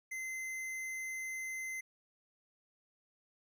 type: tone with tanh clipping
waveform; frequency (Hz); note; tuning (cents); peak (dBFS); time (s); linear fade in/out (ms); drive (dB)
sine; 2064; C7; -24; -40; 0.11-1.81; 10; 17
effects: none